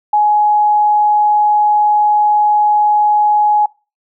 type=tone; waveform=sine; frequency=839 Hz; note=G#5; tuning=17 cents sharp; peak=-8 dBFS; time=0.13-3.66 s; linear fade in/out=5 ms; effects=noise-tail reverb RT60 0.3 s tail -23 dB re dry